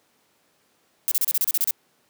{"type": "noise bursts", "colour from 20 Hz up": "violet", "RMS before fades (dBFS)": -21, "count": 10, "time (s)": [1.08, 1.708], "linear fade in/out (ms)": 0, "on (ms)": 34, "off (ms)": 32, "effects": ["pink hiss -64 dBFS RMS until 2.09 s", "high-pass 200 Hz 12 dB/octave"]}